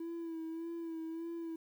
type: tone with vibrato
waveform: triangle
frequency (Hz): 329.6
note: E4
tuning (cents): 0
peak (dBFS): -36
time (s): 0-1.56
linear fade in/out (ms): 5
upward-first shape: sine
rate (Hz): 1.7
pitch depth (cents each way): 38
effects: tanh soft clip ceiling -33 dBFS + 11-bit